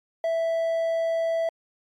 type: tone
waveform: triangle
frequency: 659.3 Hz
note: E5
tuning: in tune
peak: -20 dBFS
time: 0.24-1.49 s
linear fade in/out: 2 ms
effects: MP3 64 kbps